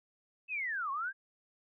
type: linear two-way sweep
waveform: sine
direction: down then up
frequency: 2651 to 1055 to 1639 Hz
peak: -33 dBFS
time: 0.48-1.13 s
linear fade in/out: 50 ms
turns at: 0.91 s
effects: none